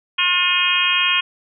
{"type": "harmonic tone", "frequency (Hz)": 357.6, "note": "F4", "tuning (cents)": 41, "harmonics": [3, 4, 5, 6, 7, 8, 9], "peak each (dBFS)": [-24, -26, -27, -28, -19, -21, -21], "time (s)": [0.18, 1.21], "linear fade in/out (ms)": 10, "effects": []}